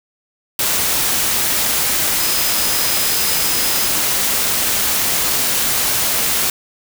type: tone in noise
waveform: sine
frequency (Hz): 5060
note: D#8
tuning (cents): +28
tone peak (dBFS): -25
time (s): 2.2-3.88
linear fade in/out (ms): 2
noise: white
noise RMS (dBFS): -17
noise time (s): 0.59-6.5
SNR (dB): -11
effects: none